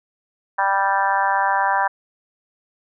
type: harmonic tone with a mistuned harmonic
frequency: 196 Hz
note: G3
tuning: in tune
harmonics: 3 / 4 / 5 / 6 / 7 / 8 / 9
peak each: -30 / -21 / -20 / -28 / -30 / -24 / -28 dBFS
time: 0.58-1.88 s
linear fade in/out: 10 ms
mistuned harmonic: 3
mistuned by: +16 cents
effects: none